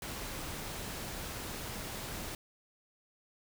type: noise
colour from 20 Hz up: pink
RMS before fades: -41 dBFS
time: 0.02-2.35 s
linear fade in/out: 2 ms
effects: none